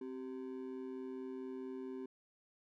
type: ring-modulated tone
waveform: triangle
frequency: 324.5 Hz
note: E4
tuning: 27 cents flat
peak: -37 dBFS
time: 0.01-2.06 s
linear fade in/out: 5 ms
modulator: 62.2 Hz
effects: none